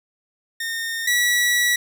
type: tone pair in turn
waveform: sawtooth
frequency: 1831 / 1939.9 Hz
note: A#6 / B6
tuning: -32 / -32 cents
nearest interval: minor second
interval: 100 cents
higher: second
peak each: -21 / -13 dBFS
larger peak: second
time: 0.6-1.07 / 1.07-1.76 s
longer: second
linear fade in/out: 5 ms
effects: none